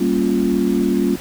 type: chord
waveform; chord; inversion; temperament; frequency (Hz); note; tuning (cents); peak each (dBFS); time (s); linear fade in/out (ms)
sine; G half-diminished seventh; none; equal; 196 / 233.1 / 277.2 / 349.2; G3 / Bb3 / Db4 / F4; 0 / 0 / 0 / 0; -20; 0-1.16; 10
effects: pink hiss -35 dBFS RMS until 1.2 s